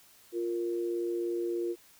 sine tone pair together, 349.4 / 466.2 Hz, F4 / A#4, +1 / 0 cents, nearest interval perfect fourth, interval 499 cents, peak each -30 / -37 dBFS, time 0.32-1.76 s, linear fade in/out 50 ms, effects white hiss -59 dBFS RMS until 1.99 s

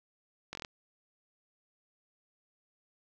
slowing click train, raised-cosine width 0.2 ms, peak -22 dBFS, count 6, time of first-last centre 0.53-0.648 s, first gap 21 ms, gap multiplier 1.06, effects low-pass 7000 Hz 12 dB/octave + 9-bit

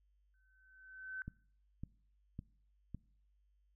sine tone with exponential growth, 1528 Hz, G6, 45 cents flat, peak -39 dBFS, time 0.34-1.22 s, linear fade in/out 1 ms, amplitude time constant 190 ms
click train, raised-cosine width 5 ms, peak -31 dBFS, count 4, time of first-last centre 1.28-2.947 s, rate 1.8 Hz
effects noise-tail reverb RT60 0.6 s tail -23 dB re dry + added 50 Hz sine -70 dBFS peak until 3.75 s

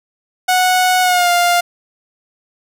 sawtooth tone with pitch glide, 736 to 700.7 Hz, F#5 to F5, -9 to +6 cents, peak -7 dBFS, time 0.48-1.61 s, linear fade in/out 10 ms, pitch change -85 cents, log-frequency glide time 1.02-1.3 s, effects none

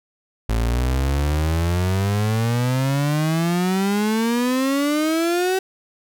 35% pulse exponential sweep, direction up, 54.5 to 382.6 Hz, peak -16 dBFS, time 0.49-5.59 s, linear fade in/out 5 ms, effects none

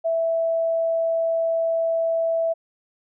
sine tone, 659 Hz, E5, 1 cent flat, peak -19 dBFS, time 0.04-2.54 s, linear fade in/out 20 ms, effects none

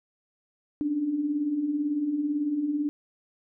sine beating tone pair, 277.5 / 295.5 Hz, C#4 / D4, +2 / +11 cents, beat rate 18 Hz, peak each -34 / -25 dBFS, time 0.81-2.89 s, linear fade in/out 0 ms, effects none

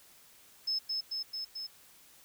sine tone with echo, 5210 Hz, E8, 21 cents flat, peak -29 dBFS, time 0.67-0.79 s, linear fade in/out 10 ms, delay 220 ms, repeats 4, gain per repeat -2 dB, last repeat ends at 1.67 s, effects white hiss -59 dBFS RMS until 2.24 s

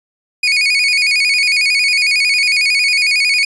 30% pulse tone with vibrato, 2339 Hz, D7, 8 cents flat, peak -8 dBFS, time 0.43-3.45 s, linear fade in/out 5 ms, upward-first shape square, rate 11 Hz, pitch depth 89 cents each way, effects resampled to 22050 Hz

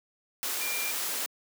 sine tone in noise, 2385 Hz, D7, 26 cents sharp, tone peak -34 dBFS, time 0.61-0.91 s, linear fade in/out 0 ms, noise white, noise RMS -32 dBFS, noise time 0.43-1.26 s, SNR -5 dB, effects high-pass 300 Hz 12 dB/octave

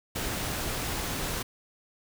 pink noise, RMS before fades -32 dBFS, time 0.15-1.43 s, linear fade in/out 10 ms, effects none

